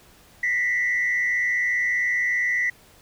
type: tone with frequency modulation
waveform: sine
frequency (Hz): 1975.5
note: B6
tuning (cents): 0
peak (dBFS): -19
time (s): 0.43-2.7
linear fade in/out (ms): 5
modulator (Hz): 115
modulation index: 0.65
effects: tanh soft clip ceiling -16 dBFS + pink hiss -53 dBFS RMS until 3.01 s